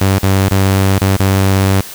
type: tone with dropouts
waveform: sawtooth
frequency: 96.6 Hz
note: G2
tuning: 25 cents flat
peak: -5 dBFS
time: 0.01-1.81 s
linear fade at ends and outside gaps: 5 ms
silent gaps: 0.186-0.23 / 0.488-0.51 / 0.987-1.014 / 1.167-1.196 s
effects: white hiss -30 dBFS RMS until 1.94 s